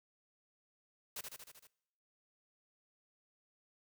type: noise with echo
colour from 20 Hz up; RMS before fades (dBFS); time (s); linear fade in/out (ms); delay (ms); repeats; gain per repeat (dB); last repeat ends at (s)
white; -43; 1.16-1.21; 5; 77; 6; -3; 1.672
effects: noise-tail reverb RT60 0.9 s tail -24 dB re dry